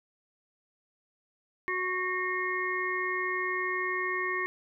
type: harmonic tone with a mistuned harmonic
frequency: 368 Hz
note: F#4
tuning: 9 cents flat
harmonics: 1 / 3 / 5 / 6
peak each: -35 / -34 / -32 / -35 dBFS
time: 1.68-4.46 s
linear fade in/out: 0 ms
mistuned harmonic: 6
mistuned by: -44 cents
effects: none